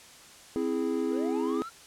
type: chord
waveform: triangle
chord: C augmented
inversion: none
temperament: equal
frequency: 261.6 / 329.6 / 415.3 Hz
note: C4 / E4 / G#4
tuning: 0 / 0 / 0 cents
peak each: -29 dBFS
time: 0.56-1.62 s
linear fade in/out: 0 ms
type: linear sweep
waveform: triangle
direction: up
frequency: 422.6 to 1396.9 Hz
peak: -36 dBFS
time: 1.1-1.7 s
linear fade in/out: 20 ms
effects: white hiss -51 dBFS RMS until 1.86 s + low-pass 9000 Hz 12 dB/octave